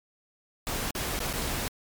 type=noise with dropouts; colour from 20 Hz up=pink; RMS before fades=-31 dBFS; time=0.67-1.68 s; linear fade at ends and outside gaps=0 ms; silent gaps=0.907-0.951 / 1.191-1.203 / 1.329-1.336 s; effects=MP3 96 kbps